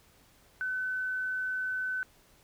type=tone; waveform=sine; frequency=1513 Hz; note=F#6; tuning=38 cents sharp; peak=-30 dBFS; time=0.61-2.03 s; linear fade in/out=0 ms; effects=pink hiss -62 dBFS RMS until 2.43 s